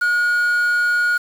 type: tone with quantisation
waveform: triangle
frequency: 1442 Hz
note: F#6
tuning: 45 cents flat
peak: -13 dBFS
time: 0.01-1.18 s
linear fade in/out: 10 ms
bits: 6
effects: none